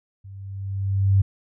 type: tone with level ramp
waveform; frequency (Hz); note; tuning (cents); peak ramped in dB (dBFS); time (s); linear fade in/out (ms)
sine; 97.7; G2; -5; -38 to -12; 0.24-1.22; 10
effects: none